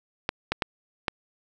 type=clicks; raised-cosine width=0.3 ms; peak=-8 dBFS; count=4; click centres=0.291 / 0.52 / 0.622 / 1.082 s; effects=none